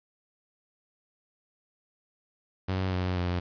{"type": "tone with pitch steps", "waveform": "sawtooth", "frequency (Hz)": [93.9, 91.33, 88.83], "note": ["F#2", "F#2", "F2"], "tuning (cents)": [26, -22, 30], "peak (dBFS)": -23, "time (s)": [2.68, 3.4], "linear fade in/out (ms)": 10, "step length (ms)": 240, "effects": ["resampled to 11025 Hz", "9-bit"]}